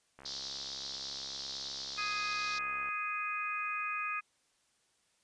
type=click train; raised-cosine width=0.5 ms; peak=-36 dBFS; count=185; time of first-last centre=0.19-2.888 s; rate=68.2 Hz
type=band-pass noise; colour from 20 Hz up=pink; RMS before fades=-42 dBFS; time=0.25-2.59 s; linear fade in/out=10 ms; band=3700 to 5500 Hz; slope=48 dB/octave
type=harmonic tone; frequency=415.3 Hz; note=G#4; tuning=in tune; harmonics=3 / 4 / 5 / 6; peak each=-37 / -43 / -45 / -37 dBFS; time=1.97-4.21 s; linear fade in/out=20 ms
effects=white hiss -73 dBFS RMS until 5.23 s + resampled to 22050 Hz